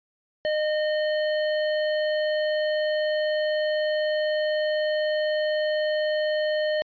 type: tone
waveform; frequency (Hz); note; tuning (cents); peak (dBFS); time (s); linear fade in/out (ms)
square; 612; D#5; -29; -23; 0.45-6.82; 0
effects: resampled to 11025 Hz